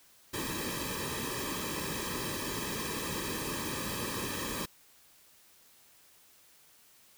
pink noise with comb filter, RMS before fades -36 dBFS, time 0.33-4.66 s, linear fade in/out 10 ms, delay 1.4 ms, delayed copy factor -0.9, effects white hiss -61 dBFS RMS until 7.17 s

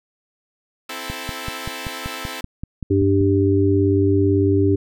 5% pulse chord, A minor, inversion first, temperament equal, 261.6 / 329.6 / 440 Hz, C4 / E4 / A4, 0 / 0 / 0 cents, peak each -21 / -22 / -22 dBFS, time 0.89-2.41 s, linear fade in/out 5 ms
click train, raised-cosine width 5 ms, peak -16 dBFS, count 12, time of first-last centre 1.1-3.211 s, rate 5.21 Hz
harmonic tone, 98 Hz, G2, in tune, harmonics 1 / 3 / 4, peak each -18 / -18 / -18 dBFS, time 2.9-4.76 s, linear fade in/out 10 ms
effects none

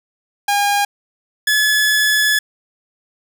sawtooth tone pair in turn, 812 / 1711.6 Hz, G#5 / A6, -39 / -48 cents, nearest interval octave + minor second, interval 1291 cents, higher second, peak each -10 / -9 dBFS, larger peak second, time 0.48-0.85 / 1.47-2.39 s, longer second, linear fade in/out 5 ms, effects none

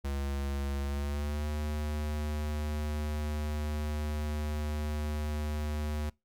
square tone with pitch glide, 69.8 to 75.24 Hz, C#2 to D2, +13 to +42 cents, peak -32 dBFS, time 0.04-6.1 s, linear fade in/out 10 ms, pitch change +129 cents, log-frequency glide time 0.82-1.49 s, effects noise-tail reverb RT60 0.2 s tail -23 dB re dry + Opus 48 kbps

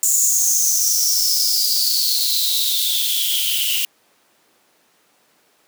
blue noise with high-pass filter sweep, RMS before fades -18 dBFS, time 0.03-3.85 s, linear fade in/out 0 ms, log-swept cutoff 7200 to 2800 Hz, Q 10, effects pink hiss -58 dBFS RMS until 5.67 s + high-pass 300 Hz 12 dB/octave

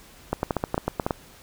clicks, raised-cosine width 1 ms, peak -9 dBFS, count 11, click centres 0.33 / 0.431 / 0.508 / 0.567 / 0.639 / 0.744 / 0.779 / 0.88 / 0.998 / 1.065 / 1.108 s, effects pink hiss -50 dBFS RMS until 1.42 s

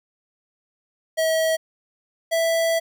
square tone pair in turn, 643 / 659.6 Hz, E5 / E5, -43 / +1 cents, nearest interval unison, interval 44 cents, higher second, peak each -19 dBFS, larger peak neither, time 1.17-1.57 / 2.31-2.8 s, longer second, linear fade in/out 20 ms, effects none

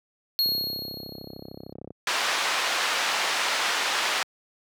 square tone with exponential decay, 4300 Hz, C8, 47 cents sharp, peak -20 dBFS, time 0.39-1.73 s, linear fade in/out 0 ms, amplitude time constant 290 ms
click train, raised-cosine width 2 ms, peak -25 dBFS, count 49, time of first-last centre 0.46-1.906 s, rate 33.2 Hz
pink band-pass noise, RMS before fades -26 dBFS, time 2.07-4.23 s, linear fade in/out 2 ms, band 920 to 5200 Hz, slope 12 dB/octave
effects high-pass 100 Hz 12 dB/octave

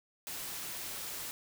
white noise, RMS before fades -41 dBFS, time 0.27-1.31 s, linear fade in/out 0 ms, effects none

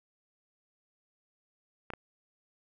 clicks, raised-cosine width 0.5 ms, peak -23 dBFS, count 2, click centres 1.903 / 1.936 s, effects none

